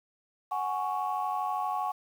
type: chord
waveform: sine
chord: F# suspended second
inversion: none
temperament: just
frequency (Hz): 740 / 832.5 / 1110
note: F#5 / G#5 / C#6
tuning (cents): 0 / +4 / +2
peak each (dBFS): -32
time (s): 0.51-1.92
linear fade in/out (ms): 10
effects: tanh soft clip ceiling -21 dBFS + 9-bit